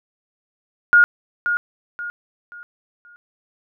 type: tone with echo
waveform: sine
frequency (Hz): 1428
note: F6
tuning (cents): +38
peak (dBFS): -8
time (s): 0.93-1.04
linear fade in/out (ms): 0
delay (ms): 530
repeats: 4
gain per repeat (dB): -9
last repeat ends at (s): 3.16
effects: none